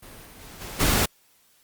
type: noise with level steps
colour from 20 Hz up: pink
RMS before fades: -44 / -46 / -44 / -37 / -21 dBFS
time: 0.02-1.06 s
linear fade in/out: 10 ms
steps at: 0.25 / 0.41 / 0.6 / 0.79 s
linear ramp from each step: 20 ms
effects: white hiss -61 dBFS RMS until 1.63 s + Opus 32 kbps